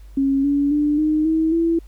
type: tone with pitch steps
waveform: sine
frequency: 273.3 / 284.2 / 295.6 / 307.5 / 319.8 / 332.6 Hz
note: C#4 / C#4 / D4 / D#4 / D#4 / E4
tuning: -24 / +43 / +11 / -20 / +48 / +16 cents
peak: -15 dBFS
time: 0.17-1.79 s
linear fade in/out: 5 ms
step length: 270 ms
effects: added 50 Hz sine -38 dBFS peak until 1.87 s + pink hiss -58 dBFS RMS until 1.87 s